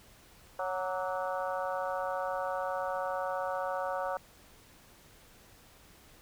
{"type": "harmonic tone with a mistuned harmonic", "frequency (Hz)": 185, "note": "F#3", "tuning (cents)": 0, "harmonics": [3, 4, 5, 6, 7, 8], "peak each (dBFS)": [-35, -37, -39, -41, -42, -43], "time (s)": [0.59, 4.17], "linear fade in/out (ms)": 2, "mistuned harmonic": 6, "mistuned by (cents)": 62, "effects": ["pink hiss -58 dBFS RMS until 6.21 s"]}